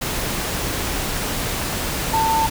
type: tone in noise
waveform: sine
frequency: 894 Hz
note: A5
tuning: 27 cents sharp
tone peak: -16 dBFS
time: 2.13-2.47 s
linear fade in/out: 10 ms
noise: pink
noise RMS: -24 dBFS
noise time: 0.01-2.5 s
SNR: +5 dB
effects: none